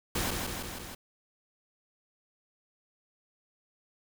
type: noise with echo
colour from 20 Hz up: pink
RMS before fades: -31 dBFS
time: 0.15-0.31 s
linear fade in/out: 5 ms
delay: 160 ms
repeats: 4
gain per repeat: -3 dB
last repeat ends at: 0.95 s
effects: none